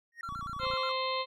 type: tone with exponential growth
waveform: triangle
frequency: 1864.7 Hz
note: A#6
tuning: in tune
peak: -34 dBFS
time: 0.12-0.21 s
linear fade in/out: 2 ms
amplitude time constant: 18 ms
type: tone with vibrato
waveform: triangle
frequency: 1244.5 Hz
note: D#6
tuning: in tune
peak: -35 dBFS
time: 0.23-0.92 s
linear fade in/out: 5 ms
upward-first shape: square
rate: 8.3 Hz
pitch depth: 160 cents each way
type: click train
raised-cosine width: 5 ms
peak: -33 dBFS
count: 14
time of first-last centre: 0.29-0.737 s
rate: 29.1 Hz
type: harmonic tone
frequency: 522 Hz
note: C5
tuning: 4 cents flat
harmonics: 1 / 2 / 4 / 5 / 6 / 7 / 8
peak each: -35 / -33 / -40 / -43 / -43 / -41 / -39 dBFS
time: 0.59-1.26 s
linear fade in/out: 50 ms
effects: none